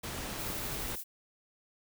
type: noise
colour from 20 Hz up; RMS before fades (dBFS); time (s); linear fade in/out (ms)
pink; -39; 0.03-0.96; 10
type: noise with tremolo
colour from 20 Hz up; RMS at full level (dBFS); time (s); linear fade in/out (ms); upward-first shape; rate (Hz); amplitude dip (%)
violet; -40; 0.38-1.04; 20; square; 12; 25
effects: none